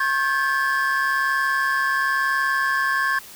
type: tone cluster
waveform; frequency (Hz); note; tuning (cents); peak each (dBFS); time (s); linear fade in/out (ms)
triangle; 1082 / 1580 / 1721; C#6 / G6 / A6; -42 / +13 / -39; -21; 0-3.19; 5
effects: tanh soft clip ceiling -10 dBFS + white hiss -42 dBFS RMS until 3.35 s